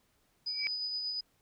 sine tone with tremolo, 4978 Hz, D#8, in tune, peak -32 dBFS, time 0.46-1.21 s, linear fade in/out 10 ms, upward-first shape sine, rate 8.5 Hz, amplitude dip 30%
sine tone with exponential growth, 2300 Hz, D7, 37 cents flat, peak -27 dBFS, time 0.48-0.67 s, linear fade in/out 0 ms, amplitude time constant 40 ms
effects pink hiss -72 dBFS RMS until 1.41 s

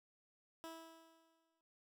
15% pulse tone with exponential decay, 326.8 Hz, E4, 15 cents flat, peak -40 dBFS, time 0.64-1.61 s, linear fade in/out 0 ms, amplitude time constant 210 ms, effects noise-tail reverb RT60 0.2 s tail -24 dB re dry

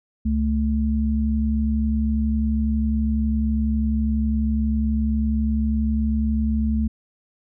sine tone pair together, 69 / 219.1 Hz, C#2 / A3, -7 / -7 cents, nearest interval octave + minor sixth, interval 2000 cents, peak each -21 dBFS, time 0.25-6.88 s, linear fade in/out 10 ms, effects none

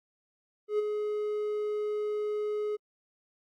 triangle tone with ADSR envelope, 420.9 Hz, G#4, 23 cents sharp, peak -21 dBFS, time 0.68-2.77 s, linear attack 110 ms, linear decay 17 ms, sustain -6 dB, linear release 21 ms, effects AAC 64 kbps

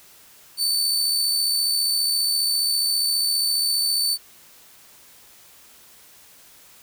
sawtooth tone with amplitude modulation, 4526 Hz, C#8, 35 cents sharp, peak -15 dBFS, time 0.57-4.18 s, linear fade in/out 50 ms, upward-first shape sine, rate 74.8 Hz, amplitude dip 35%, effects white hiss -50 dBFS RMS until 6.82 s

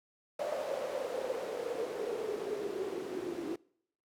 white noise with band-pass filter sweep, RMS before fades -37 dBFS, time 0.39-3.56 s, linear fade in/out 5 ms, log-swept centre 590 to 340 Hz, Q 9.5, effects noise-tail reverb RT60 0.7 s tail -25 dB re dry

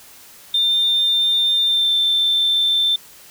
sine tone with pitch glide, 3602 to 3557 Hz, A7 to A7, +40 to +18 cents, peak -13 dBFS, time 0.54-2.96 s, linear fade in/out 5 ms, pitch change -22 cents, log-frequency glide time 1.62-1.93 s, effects tanh soft clip ceiling -10 dBFS + white hiss -44 dBFS RMS until 3.3 s

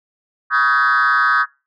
sine tone with frequency modulation, 1396 Hz, F6, 1 cent flat, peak -10 dBFS, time 0.5-1.46 s, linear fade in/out 50 ms, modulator 137 Hz, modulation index 2, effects noise-tail reverb RT60 0.3 s tail -23 dB re dry + tanh soft clip ceiling -10 dBFS

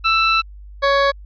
20% pulse tone pair in turn, 1326 / 557.5 Hz, E6 / C#5, +10 / +10 cents, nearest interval octave + minor third, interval 1500 cents, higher first, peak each -8 dBFS, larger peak neither, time 0.04-0.42 / 0.82-1.12 s, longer first, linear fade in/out 20 ms, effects added 50 Hz sine -35 dBFS peak until 1.25 s + resampled to 11025 Hz

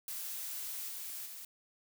blue noise with level steps, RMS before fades -41 / -43 / -47 dBFS, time 0.08-1.45 s, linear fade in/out 2 ms, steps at 0.88 / 1.25 s, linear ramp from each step 20 ms, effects none

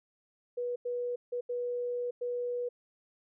sine tone bursts at uneven times, 487.3 Hz, B4, 23 cents flat, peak -31 dBFS, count 5, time 0.57-0.76 / 0.85-1.16 / 1.32-1.41 / 1.49-2.11 / 2.21-2.69 s, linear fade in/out 10 ms, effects none

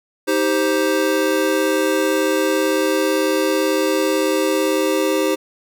square chord, C minor, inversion first, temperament equal with one note detuned, 314 / 392 / 523.3 Hz, Eb4 / G4 / C5, +16 / 0 / 0 cents, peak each -21 dBFS, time 0.27-5.36 s, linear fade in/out 20 ms, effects none

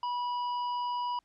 harmonic tone, 977 Hz, B5, 19 cents flat, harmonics 1 / 3 / 5, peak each -30 / -45 / -49 dBFS, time 0.03-1.19 s, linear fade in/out 2 ms, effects pink hiss -75 dBFS RMS until 1.24 s + low-pass 8000 Hz 12 dB/octave

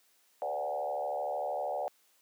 sine tone with frequency modulation, 659.3 Hz, E5, in tune, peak -31 dBFS, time 0.42-1.88 s, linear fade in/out 0 ms, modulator 72.9 Hz, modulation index 2.1, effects white hiss -68 dBFS RMS until 2.21 s + high-pass 300 Hz 12 dB/octave

